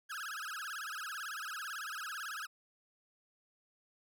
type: tone with vibrato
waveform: 40% pulse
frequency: 1457 Hz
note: F#6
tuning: 27 cents flat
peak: -39 dBFS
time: 0.09-2.47 s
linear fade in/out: 20 ms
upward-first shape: sine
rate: 18 Hz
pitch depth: 260 cents each way
effects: none